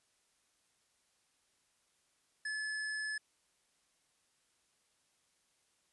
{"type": "tone", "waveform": "square", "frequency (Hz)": 1722, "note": "A6", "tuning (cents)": -38, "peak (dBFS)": -37, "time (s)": [2.45, 3.18], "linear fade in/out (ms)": 5, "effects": ["white hiss -75 dBFS RMS until 5.92 s", "resampled to 24000 Hz"]}